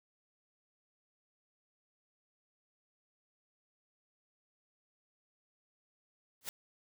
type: noise with exponential growth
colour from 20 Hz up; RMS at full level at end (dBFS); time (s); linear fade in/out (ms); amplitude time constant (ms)
white; -35; 6.41-6.49; 1; 16
effects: none